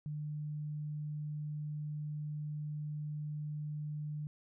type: tone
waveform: sine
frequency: 150 Hz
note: D3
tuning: 37 cents sharp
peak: -37 dBFS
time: 0.06-4.27 s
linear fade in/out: 0 ms
effects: none

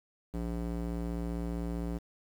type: tone with band-pass filter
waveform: square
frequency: 57.7 Hz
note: A#1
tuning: 17 cents flat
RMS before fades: -35 dBFS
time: 0.33-1.99 s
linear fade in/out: 20 ms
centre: 250 Hz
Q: 0.75
effects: 9-bit

